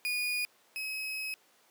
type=tone pair in turn; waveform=35% pulse; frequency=2455 / 2555 Hz; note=D#7 / D#7; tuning=-24 / +45 cents; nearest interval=minor second; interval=69 cents; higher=second; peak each=-28 / -33 dBFS; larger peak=first; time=0.05-0.45 / 0.76-1.34 s; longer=second; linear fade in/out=0 ms; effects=pink hiss -64 dBFS RMS until 1.7 s + high-pass 400 Hz 12 dB/octave